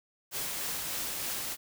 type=noise with tremolo; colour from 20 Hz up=white; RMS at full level=-34 dBFS; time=0.31-1.57 s; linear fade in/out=50 ms; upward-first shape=triangle; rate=3.3 Hz; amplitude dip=25%; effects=none